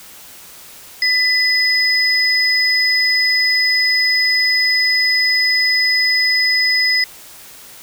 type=tone pair together; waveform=sine; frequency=2000 / 5040 Hz; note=B6 / D#8; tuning=+21 / +21 cents; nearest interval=octave + major third; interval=1600 cents; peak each=-15 dBFS; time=1.02-7.04 s; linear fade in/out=2 ms; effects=white hiss -39 dBFS RMS until 7.82 s